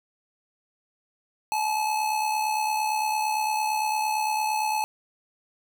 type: tone with amplitude modulation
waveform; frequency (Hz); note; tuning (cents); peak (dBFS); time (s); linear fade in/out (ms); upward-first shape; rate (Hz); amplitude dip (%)
square; 861; A5; -38; -22; 1.52-4.84; 0; sine; 68.8; 50
effects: none